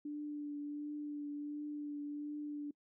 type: tone with vibrato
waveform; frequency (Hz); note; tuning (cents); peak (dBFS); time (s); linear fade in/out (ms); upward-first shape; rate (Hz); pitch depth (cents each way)
sine; 293.7; D4; 0; -39; 0.05-2.71; 5; triangle; 1.4; 20
effects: noise-tail reverb RT60 0.1 s tail -24 dB re dry